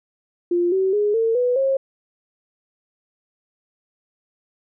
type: tone with pitch steps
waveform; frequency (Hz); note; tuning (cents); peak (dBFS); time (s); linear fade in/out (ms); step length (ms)
sine; 349.2 / 380.8 / 415.3 / 452.9 / 493.8 / 538.5; F4 / F#4 / G#4 / A#4 / B4 / C5; 0 / +50 / 0 / -50 / 0 / +50; -16; 0.51-1.77; 5; 210
effects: none